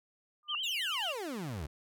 sine tone with exponential growth, 1200 Hz, D6, 37 cents sharp, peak -31 dBFS, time 0.43-0.55 s, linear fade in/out 1 ms, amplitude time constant 26 ms
sine tone with vibrato, 2947 Hz, F#7, 8 cents flat, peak -33 dBFS, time 0.48-1.13 s, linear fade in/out 20 ms, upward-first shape triangle, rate 9.3 Hz, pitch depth 150 cents each way
30% pulse exponential sweep, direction down, 3997 to 66.3 Hz, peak -34 dBFS, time 0.63-1.67 s, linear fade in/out 10 ms
effects none

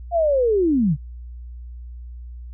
sine linear sweep, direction down, 708 to 126.9 Hz, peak -15 dBFS, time 0.11-0.97 s, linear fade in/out 50 ms, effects added 60 Hz sine -33 dBFS peak until 2.53 s

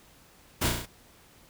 pink noise with echo, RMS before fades -27 dBFS, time 0.61-0.69 s, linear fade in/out 10 ms, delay 34 ms, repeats 5, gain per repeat -3 dB, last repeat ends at 0.86 s, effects pink hiss -57 dBFS RMS until 1.49 s

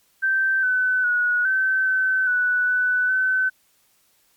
sine tone with pitch steps, 1556 / 1509 / 1459 / 1538 / 1528 / 1482 / 1493 / 1521 Hz, G6 / F#6 / F#6 / G6 / G6 / F#6 / F#6 / F#6, -13 / +34 / -25 / -33 / -45 / +2 / +15 / +47 cents, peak -17 dBFS, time 0.22-3.5 s, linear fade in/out 20 ms, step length 410 ms, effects white hiss -62 dBFS RMS until 4.36 s + MP3 96 kbps

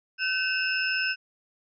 sine tone cluster, 1527 / 2599 / 2774 / 5240 Hz, G6 / E7 / F7 / E8, -46 / -25 / -12 / -11 cents, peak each -27 / -31 / -32 / -32 dBFS, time 0.18-1.16 s, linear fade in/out 50 ms, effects none

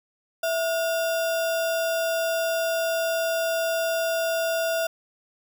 sine tone with sample-and-hold, 659.3 Hz, E5, in tune, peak -22 dBFS, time 0.43-4.87 s, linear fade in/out 5 ms, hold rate 2100 Hz, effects none

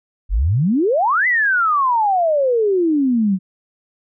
sine exponential two-way sweep, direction up then down, 41.21 to 2046 to 181 Hz, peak -13 dBFS, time 0.29-3.39 s, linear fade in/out 50 ms, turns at 1.27 s, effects none

